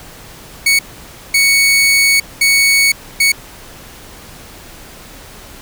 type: tone bursts at uneven times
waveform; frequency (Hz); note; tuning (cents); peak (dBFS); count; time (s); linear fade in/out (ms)
sawtooth; 2224; C#7; +5; -5; 4; 0.66-0.79 / 1.34-2.2 / 2.41-2.92 / 3.2-3.32; 5
effects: pink hiss -36 dBFS RMS until 5.61 s